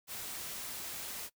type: noise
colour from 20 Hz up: white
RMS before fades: -42 dBFS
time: 0.07-1.3 s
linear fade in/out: 50 ms
effects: noise-tail reverb RT60 0.1 s tail -21 dB re dry